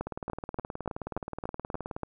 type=two click trains; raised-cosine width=1 ms; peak=-18 / -21 dBFS; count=8 / 37; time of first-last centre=0.01-2.033 / 0.07-1.965 s; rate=3.46 / 19 Hz; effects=none